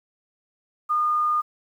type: tone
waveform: sine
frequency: 1219 Hz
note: D#6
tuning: 36 cents flat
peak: -19 dBFS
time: 0.89-1.42 s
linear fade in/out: 20 ms
effects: 9-bit